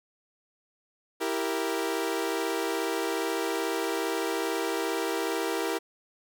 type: chord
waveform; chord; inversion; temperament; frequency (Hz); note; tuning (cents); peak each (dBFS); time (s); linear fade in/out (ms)
sawtooth; E diminished; none; equal; 329.6 / 392 / 466.2; E4 / G4 / Bb4; 0 / 0 / 0; -28; 1.2-5.79; 20
effects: none